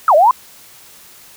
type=exponential two-way sweep; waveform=sine; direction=down then up; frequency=1400 to 574 to 1059 Hz; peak=-6 dBFS; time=0.08-0.31 s; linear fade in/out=2 ms; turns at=0.15 s; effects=white hiss -42 dBFS RMS until 1.36 s